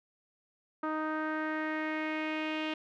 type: tone with low-pass filter sweep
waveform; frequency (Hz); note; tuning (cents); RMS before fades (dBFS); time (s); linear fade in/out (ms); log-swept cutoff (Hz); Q
sawtooth; 311.1; D#4; 0; -34; 0.83-2.74; 5; 1300 to 2900; 3.4
effects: none